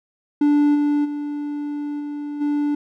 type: tone with level steps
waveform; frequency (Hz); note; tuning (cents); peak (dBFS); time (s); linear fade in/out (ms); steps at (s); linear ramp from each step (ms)
triangle; 292.4; D4; -7; -11 / -14 / -22 / -24 / -16; 0.41-2.75; 5; 0.74 / 1.04 / 1.99 / 2.4; 20
effects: none